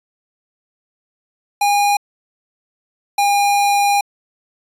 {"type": "tone pair in turn", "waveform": "square", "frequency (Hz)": [815, 809.8], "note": ["G#5", "G#5"], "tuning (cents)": [-33, -44], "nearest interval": "unison", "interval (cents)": 11, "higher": "first", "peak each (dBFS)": -13, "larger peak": "neither", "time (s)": [[1.61, 1.97], [3.18, 4.01]], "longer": "second", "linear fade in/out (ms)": 5, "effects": ["resampled to 32000 Hz"]}